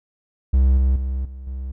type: tone with level steps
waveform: triangle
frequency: 65.41 Hz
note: C2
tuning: in tune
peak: -10 / -12 / -19 / -30 / -24 dBFS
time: 0.53-1.72 s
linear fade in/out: 10 ms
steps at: 0.77 / 0.96 / 1.25 / 1.47 s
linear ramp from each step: 2 ms
effects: none